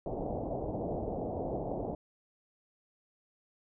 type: low-pass noise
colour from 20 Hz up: white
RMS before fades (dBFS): -36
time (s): 0.06-1.95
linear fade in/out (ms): 2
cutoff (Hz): 750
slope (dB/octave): 48
effects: none